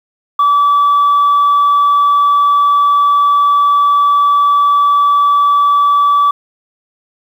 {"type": "tone", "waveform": "sine", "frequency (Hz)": 1152, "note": "D6", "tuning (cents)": -34, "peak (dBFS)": -5, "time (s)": [0.39, 6.31], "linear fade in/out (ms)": 5, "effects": ["tanh soft clip ceiling -5 dBFS", "7-bit"]}